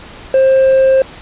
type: tone with hard clipping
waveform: sine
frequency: 530 Hz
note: C5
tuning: 22 cents sharp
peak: -7 dBFS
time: 0.34-1.02 s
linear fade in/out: 2 ms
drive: 2 dB
effects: pink hiss -34 dBFS RMS until 1.21 s + resampled to 8000 Hz